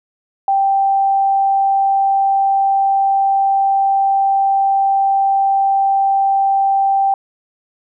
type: tone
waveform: sine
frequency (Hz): 784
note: G5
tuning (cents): 0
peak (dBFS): -11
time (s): 0.48-7.14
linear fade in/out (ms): 2
effects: none